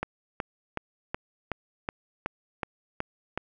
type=click train; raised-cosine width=0.5 ms; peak=-14 dBFS; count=10; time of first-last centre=0.03-3.376 s; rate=2.69 Hz; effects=none